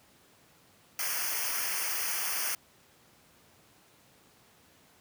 white noise with comb filter, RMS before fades -32 dBFS, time 0.99-2.55 s, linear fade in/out 2 ms, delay 0.26 ms, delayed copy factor -0.95, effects pink hiss -61 dBFS RMS until 5 s + high-pass 100 Hz 12 dB/octave

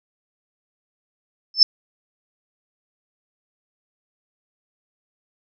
sine tone with exponential growth, 5274 Hz, E8, in tune, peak -3 dBFS, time 1.54-1.63 s, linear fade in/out 2 ms, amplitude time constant 19 ms, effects none

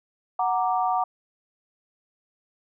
sine chord, Gb augmented, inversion none, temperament equal, 740 / 932.3 / 1174.7 Hz, Gb5 / Bb5 / D6, 0 / 0 / 0 cents, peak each -23 / -27 / -28 dBFS, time 0.39-1.04 s, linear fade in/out 5 ms, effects none

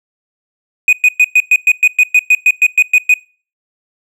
triangle tone bursts, 2489 Hz, D#7, in tune, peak -3 dBFS, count 15, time 0.88-3.14 s, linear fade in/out 2 ms, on 48 ms, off 110 ms, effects noise-tail reverb RT60 0.4 s tail -24 dB re dry

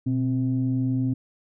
sine tone pair together, 123.47 / 261.6 Hz, B2 / C4, 0 / 0 cents, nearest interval octave + minor second, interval 1300 cents, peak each -23 dBFS, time 0.06-1.14 s, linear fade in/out 10 ms, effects tanh soft clip ceiling -15 dBFS

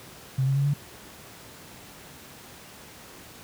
sine tone with pitch steps, 132.1 / 135.81 / 139.63 / 143.56 Hz, C3 / C#3 / C#3 / D3, +17 / -35 / +13 / -39 cents, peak -20 dBFS, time 0.38-0.736 s, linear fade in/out 5 ms, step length 89 ms, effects pink hiss -46 dBFS RMS until 3.43 s + high-pass 80 Hz 12 dB/octave

